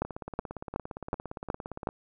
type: two click trains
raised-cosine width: 1 ms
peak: -14 / -23 dBFS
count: 6 / 33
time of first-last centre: 0.02-1.872 / 0.05-1.889 s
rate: 2.7 / 17.4 Hz
effects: none